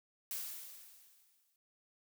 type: noise with exponential decay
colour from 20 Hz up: blue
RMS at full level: -39 dBFS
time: 0.31-1.56 s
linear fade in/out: 1 ms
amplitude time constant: 270 ms
effects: none